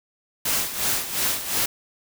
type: noise with tremolo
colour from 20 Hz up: white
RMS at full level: -22 dBFS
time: 0.45-1.66 s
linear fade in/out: 5 ms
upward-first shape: sine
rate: 2.8 Hz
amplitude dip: 70%
effects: none